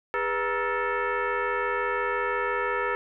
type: tone with frequency modulation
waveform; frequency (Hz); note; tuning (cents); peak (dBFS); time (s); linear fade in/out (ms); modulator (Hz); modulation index
sine; 407.1; G#4; -35; -24; 0.14-2.95; 0; 450; 3.7
effects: none